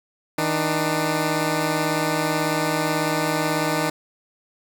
10% pulse tone pair together, 158.3 / 298.4 Hz, D#3 / D4, +30 / +28 cents, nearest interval major seventh, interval 1098 cents, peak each -15 dBFS, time 0.38-3.9 s, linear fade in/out 5 ms, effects none

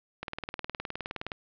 click train, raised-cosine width 0.3 ms, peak -18 dBFS, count 22, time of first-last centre 0.23-1.318 s, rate 19.3 Hz, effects low-pass 4000 Hz 12 dB/octave

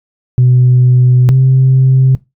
sine tone pair in turn, 125.5 / 131.37 Hz, B2 / C3, +28 / +7 cents, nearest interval minor second, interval 79 cents, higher second, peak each -3 dBFS, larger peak neither, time 0.38-1.29 / 1.29-2.15 s, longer first, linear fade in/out 0 ms, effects noise-tail reverb RT60 0.2 s tail -20 dB re dry + tanh soft clip ceiling -1 dBFS

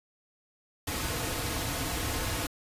pink noise with comb filter, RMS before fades -32 dBFS, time 0.87-2.47 s, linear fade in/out 5 ms, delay 5.1 ms, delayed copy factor -0.55, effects resampled to 32000 Hz

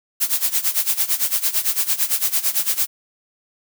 blue noise with tremolo, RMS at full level -17 dBFS, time 0.2-2.87 s, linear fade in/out 20 ms, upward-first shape sine, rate 8.9 Hz, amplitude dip 85%, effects none

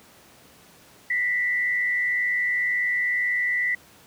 sine tone with frequency modulation, 1975.5 Hz, B6, in tune, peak -21 dBFS, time 1.1-3.75 s, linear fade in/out 5 ms, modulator 102 Hz, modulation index 0.55, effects pink hiss -52 dBFS RMS until 4.06 s + high-pass 100 Hz 12 dB/octave

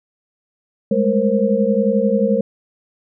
sine tone cluster, 202.1 / 213.4 / 471.5 / 533 Hz, G#3 / G#3 / A#4 / C5, -47 / +47 / +20 / +32 cents, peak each -19 dBFS, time 0.91-2.41 s, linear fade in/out 5 ms, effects none

